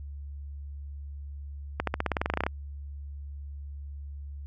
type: accelerating click train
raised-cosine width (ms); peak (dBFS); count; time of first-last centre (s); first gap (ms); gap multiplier
0.5; -11; 15; 1.8-2.465; 73; 0.93
effects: added 71 Hz sine -37 dBFS peak until 4.46 s